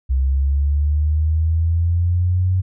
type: linear sweep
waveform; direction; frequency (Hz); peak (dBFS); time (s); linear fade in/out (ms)
sine; up; 64.9 to 93.5; -14; 0.09-2.62; 20
effects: none

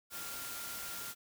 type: tone in noise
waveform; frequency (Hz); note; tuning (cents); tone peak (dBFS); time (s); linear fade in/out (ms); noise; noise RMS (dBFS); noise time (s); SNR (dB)
sine; 1394; F6; -4; -49; 0.1-1.15; 50; white; -43; 0.1-1.15; -9
effects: none

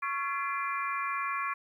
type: harmonic tone with a mistuned harmonic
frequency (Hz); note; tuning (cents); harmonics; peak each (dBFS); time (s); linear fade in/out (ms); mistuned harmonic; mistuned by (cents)
341; F4; -41; 3 / 4 / 5 / 6 / 7; -32 / -39 / -39 / -41 / -38; 0.02-1.54; 10; 3; +140
effects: 11-bit

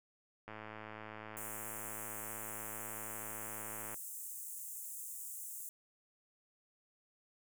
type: click train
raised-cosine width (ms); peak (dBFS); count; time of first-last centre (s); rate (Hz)
0.5; -32; 375; 0.48-3.943; 108
type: high-pass noise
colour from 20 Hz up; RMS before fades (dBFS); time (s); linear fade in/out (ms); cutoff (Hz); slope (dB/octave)
pink; -46; 1.37-5.69; 0; 7200; 48
effects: none

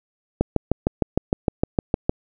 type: click train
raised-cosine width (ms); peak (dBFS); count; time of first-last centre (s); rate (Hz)
2; -4; 12; 0.41-2.095; 6.53
effects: none

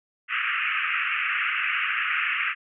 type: band-pass noise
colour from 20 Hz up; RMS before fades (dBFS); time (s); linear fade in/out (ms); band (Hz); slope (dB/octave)
white; -26; 0.28-2.55; 50; 1200 to 2800; 96
effects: none

